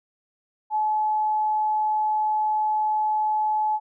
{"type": "tone", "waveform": "sine", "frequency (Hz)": 857, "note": "A5", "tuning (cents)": -46, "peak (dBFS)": -20, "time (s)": [0.7, 3.8], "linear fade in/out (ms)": 50, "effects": []}